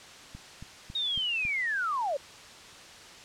click train, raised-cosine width 5 ms, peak -30 dBFS, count 5, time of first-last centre 0.35-1.452 s, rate 3.63 Hz
sine linear sweep, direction down, 3765 to 523.3 Hz, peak -27 dBFS, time 0.95-2.17 s, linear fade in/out 5 ms
effects white hiss -48 dBFS RMS until 3.24 s + low-pass 6000 Hz 12 dB/octave

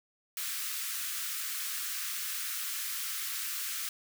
white high-pass noise, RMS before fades -36 dBFS, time 0.37-3.89 s, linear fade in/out 2 ms, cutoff 1200 Hz, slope 48 dB/octave, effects none

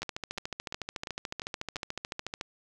two click trains, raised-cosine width 0.2 ms, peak -19 / -17 dBFS, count 6 / 34, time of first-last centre 0.03-1.766 / 0.02-2.411 s, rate 2.88 / 13.8 Hz, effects none

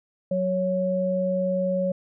sine tone pair together, 185.01 / 554.4 Hz, F#3 / C#5, 0 / 0 cents, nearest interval octave + perfect fifth, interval 1900 cents, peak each -26 / -23 dBFS, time 0.31-1.92 s, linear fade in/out 5 ms, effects none

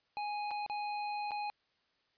square tone with dropouts, 830.6 Hz, G#5, in tune, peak -36 dBFS, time 0.17-1.5 s, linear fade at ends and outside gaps 0 ms, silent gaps 0.508-0.513 / 0.663-0.698 / 1.309-1.317 s, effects white hiss -75 dBFS RMS until 2.17 s + resampled to 11025 Hz

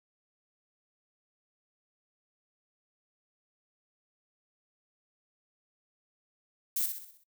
violet noise with echo, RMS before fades -30 dBFS, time 6.76-6.86 s, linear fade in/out 5 ms, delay 63 ms, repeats 6, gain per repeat -6 dB, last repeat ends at 7.238 s, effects noise-tail reverb RT60 0.1 s tail -23 dB re dry

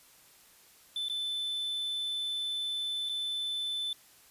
triangle tone with dropouts, 3520 Hz, A7, in tune, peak -30 dBFS, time 0.96-3.93 s, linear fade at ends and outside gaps 2 ms, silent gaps 1.085-1.097 / 3.09-3.094 s, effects white hiss -59 dBFS RMS until 4.3 s + resampled to 32000 Hz

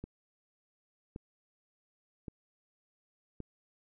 click train, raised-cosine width 3 ms, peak -28 dBFS, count 4, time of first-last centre 0.04-3.403 s, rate 0.892 Hz, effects none

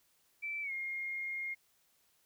sine tone with pitch glide, 2327 to 2134 Hz, D7 to C7, -17 to +34 cents, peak -36 dBFS, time 0.42-1.55 s, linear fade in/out 20 ms, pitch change -149 cents, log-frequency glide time 0.62-0.72 s, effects white hiss -72 dBFS RMS until 2.25 s

